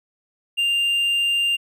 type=tone; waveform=triangle; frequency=2794 Hz; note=F7; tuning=in tune; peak=-16 dBFS; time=0.57-1.57 s; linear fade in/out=20 ms; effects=none